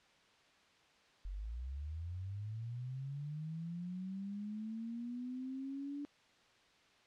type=linear sweep; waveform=sine; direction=up; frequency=43.65 to 290 Hz; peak=-40 dBFS; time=1.25-6.05 s; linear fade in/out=0 ms; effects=white hiss -67 dBFS RMS until 7.06 s + low-pass 4000 Hz 12 dB/octave